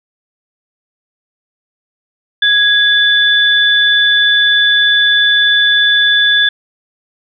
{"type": "tone pair together", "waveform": "sine", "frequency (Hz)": [1661.2, 3478], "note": ["G#6", "A7"], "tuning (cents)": [0, -21], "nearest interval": "octave + minor second", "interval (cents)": 1279, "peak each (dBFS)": -10, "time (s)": [2.42, 6.49], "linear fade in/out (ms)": 5, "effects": []}